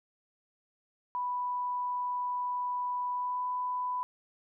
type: tone with pitch glide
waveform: sine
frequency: 987.8 to 995.8 Hz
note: B5 to B5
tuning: 0 to +14 cents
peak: -30 dBFS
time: 1.15-4.03 s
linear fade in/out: 0 ms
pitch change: +14 cents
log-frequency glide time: 3.12-3.44 s
effects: none